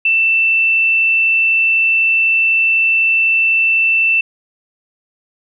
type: tone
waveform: sine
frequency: 2668 Hz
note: E7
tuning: 20 cents sharp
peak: -10 dBFS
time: 0.05-4.21 s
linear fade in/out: 5 ms
effects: none